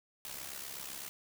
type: noise with amplitude modulation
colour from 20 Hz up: white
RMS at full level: -41 dBFS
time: 0.25-1.09 s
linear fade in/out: 0 ms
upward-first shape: sine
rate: 67.8 Hz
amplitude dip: 65%
effects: none